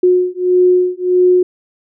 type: beating tone pair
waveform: sine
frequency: 361.8 / 363.4 Hz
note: F#4 / F#4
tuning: -39 / -31 cents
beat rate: 1.6 Hz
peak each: -12 dBFS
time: 0.03-1.43 s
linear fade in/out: 5 ms
effects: none